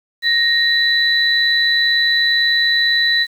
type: tone pair together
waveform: sine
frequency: 1864.7 / 3971 Hz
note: A#6 / B7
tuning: 0 / +9 cents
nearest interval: octave + minor second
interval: 1309 cents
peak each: -15 dBFS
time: 0.22-3.27 s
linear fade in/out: 50 ms
effects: 7-bit